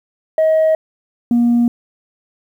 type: tone pair in turn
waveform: sine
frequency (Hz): 634 / 238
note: D#5 / A#3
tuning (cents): +32 / +36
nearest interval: octave + perfect fourth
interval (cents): 1696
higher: first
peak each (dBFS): -8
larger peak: neither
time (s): 0.38-0.75 / 1.31-1.68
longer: neither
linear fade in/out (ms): 2
effects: tanh soft clip ceiling -8 dBFS + 8-bit